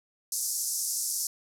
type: band-pass noise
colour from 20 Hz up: pink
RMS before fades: -31 dBFS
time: 0.32-1.27 s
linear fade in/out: 2 ms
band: 5300 to 13000 Hz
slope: 48 dB/octave
effects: none